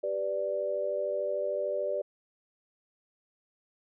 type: chord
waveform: sine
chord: G major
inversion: none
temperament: equal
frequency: 392 / 493.9 / 587.3 Hz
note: G4 / B4 / D5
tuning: 0 / 0 / 0 cents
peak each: -36 / -35 / -30 dBFS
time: 0.03-2.02 s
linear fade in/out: 10 ms
effects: none